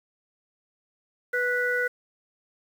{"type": "harmonic tone", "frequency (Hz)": 491.8, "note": "B4", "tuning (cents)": -7, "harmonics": [1, 3, 4], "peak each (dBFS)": [-28, -25, -31], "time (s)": [1.33, 1.88], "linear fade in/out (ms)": 10, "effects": ["8-bit"]}